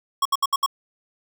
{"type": "tone bursts", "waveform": "square", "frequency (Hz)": 1100, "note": "C#6", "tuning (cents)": -14, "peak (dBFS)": -18, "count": 5, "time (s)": [0.22, 0.662], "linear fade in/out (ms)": 5, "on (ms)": 34, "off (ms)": 68, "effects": []}